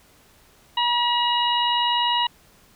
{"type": "harmonic tone", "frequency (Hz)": 960, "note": "B5", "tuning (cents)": -49, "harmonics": [1, 2, 3, 4], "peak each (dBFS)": [-21, -31, -23, -28], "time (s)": [0.77, 2.27], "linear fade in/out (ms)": 5, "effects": ["pink hiss -55 dBFS RMS until 2.75 s"]}